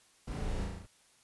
brown noise with echo, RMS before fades -38 dBFS, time 0.27-0.65 s, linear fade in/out 10 ms, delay 36 ms, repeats 6, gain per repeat -2 dB, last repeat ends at 0.866 s, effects white hiss -65 dBFS RMS until 1.23 s + resampled to 24000 Hz

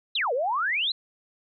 sine exponential two-way sweep, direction down then up, 4186 to 461.4 to 4186 Hz, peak -23 dBFS, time 0.15-0.92 s, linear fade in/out 5 ms, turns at 0.33 s, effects none

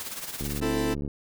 white noise with tremolo, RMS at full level -34 dBFS, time 0-0.6 s, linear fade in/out 0 ms, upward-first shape sine, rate 18 Hz, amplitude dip 60%
click train, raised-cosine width 3 ms, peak -21 dBFS, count 49, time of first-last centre 0.41-1.078 s, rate 71.9 Hz
40% pulse chord, A minor, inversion first, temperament equal, 261.6 / 329.6 / 440 Hz, C4 / E4 / A4, 0 / 0 / 0 cents, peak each -29 dBFS, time 0.61-0.95 s, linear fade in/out 20 ms
effects none

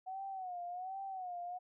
sine tone with vibrato, 740 Hz, F#5, in tune, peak -40 dBFS, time 0.06-1.59 s, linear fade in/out 20 ms, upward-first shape sine, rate 1.3 Hz, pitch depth 96 cents each way, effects none

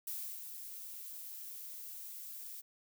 violet noise with ADSR envelope, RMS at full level -40 dBFS, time 0.07-2.62 s, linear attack 6 ms, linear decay 330 ms, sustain -7 dB, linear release 24 ms, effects none

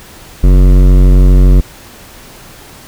sine tone with hard clipping, 46.25 Hz, F#1, in tune, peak -4 dBFS, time 0.43-1.61 s, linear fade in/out 10 ms, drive 15 dB, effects pink hiss -35 dBFS RMS until 2.87 s

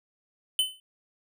square tone with exponential decay, 3036 Hz, F#7, 44 cents sharp, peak -19 dBFS, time 0.59-0.8 s, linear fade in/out 1 ms, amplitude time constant 45 ms, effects none

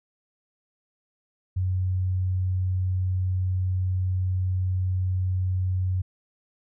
sine tone, 92.5 Hz, F#2, in tune, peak -22 dBFS, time 1.56-6.02 s, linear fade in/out 10 ms, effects none

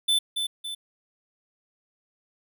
square tone with echo, 3520 Hz, A7, in tune, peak -20 dBFS, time 0.08-0.19 s, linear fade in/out 10 ms, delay 280 ms, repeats 2, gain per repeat -6 dB, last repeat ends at 0.75 s, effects none

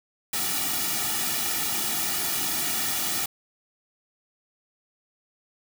white noise with comb filter, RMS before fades -27 dBFS, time 0.33-3.26 s, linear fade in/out 5 ms, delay 1.9 ms, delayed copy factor -1, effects none

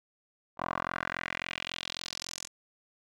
10% pulse tone with band-pass filter sweep, 43.65 Hz, F1, in tune, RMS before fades -37 dBFS, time 0.57-2.49 s, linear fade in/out 50 ms, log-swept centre 940 to 7000 Hz, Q 2.5, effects none

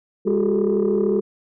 sine tone cluster, 203 / 365.1 / 398.1 / 436.2 Hz, G#3 / F#4 / G4 / A4, -39 / -23 / +27 / -15 cents, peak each -21 dBFS, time 0.25-1.21 s, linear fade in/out 20 ms, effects tanh soft clip ceiling -11 dBFS

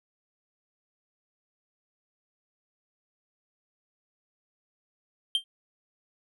triangle tone with exponential decay, 3161 Hz, G7, 14 cents sharp, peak -17 dBFS, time 5.35-5.44 s, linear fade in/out 1 ms, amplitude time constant 19 ms, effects none

